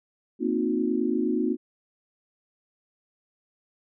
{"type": "chord", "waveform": "sine", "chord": "C half-diminished seventh", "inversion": "third", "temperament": "equal with one note detuned", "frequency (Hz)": [233.1, 261.6, 311.1, 362.2], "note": ["Bb3", "C4", "Eb4", "Gb4"], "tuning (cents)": [0, 0, 0, -37], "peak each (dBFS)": -28, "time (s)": [0.39, 1.57], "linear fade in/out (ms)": 50, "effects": []}